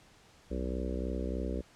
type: harmonic tone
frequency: 63.3 Hz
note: B1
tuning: 43 cents sharp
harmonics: 1 / 3 / 4 / 5 / 6 / 7 / 8 / 9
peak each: -35 / -40 / -41 / -42 / -43 / -43 / -44 / -45 dBFS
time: 0.5-1.62 s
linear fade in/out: 20 ms
effects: pink hiss -60 dBFS RMS until 1.75 s + low-pass 8000 Hz 12 dB/octave